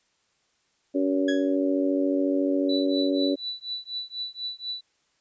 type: harmonic tone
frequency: 94.1 Hz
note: F#2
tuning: 30 cents sharp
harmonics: 3 / 4 / 5 / 6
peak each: -23 / -29 / -33 / -28 dBFS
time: 0.94-3.36 s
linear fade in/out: 20 ms
type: tone with exponential decay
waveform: 30% pulse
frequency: 1668 Hz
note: G#6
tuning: 7 cents sharp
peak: -24 dBFS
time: 1.28-1.56 s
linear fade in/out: 5 ms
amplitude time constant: 59 ms
type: tone with tremolo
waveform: sine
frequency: 3962 Hz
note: B7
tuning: 5 cents sharp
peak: -27 dBFS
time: 2.69-4.81 s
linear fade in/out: 5 ms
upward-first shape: triangle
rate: 4.1 Hz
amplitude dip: 100%
effects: white hiss -69 dBFS RMS until 5.2 s + resampled to 16000 Hz